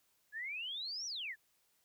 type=exponential two-way sweep; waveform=sine; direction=up then down; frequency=1661.2 to 5900 to 1661.2 Hz; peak=-39 dBFS; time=0.32-1.36 s; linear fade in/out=50 ms; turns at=1.06 s; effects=white hiss -75 dBFS RMS until 1.84 s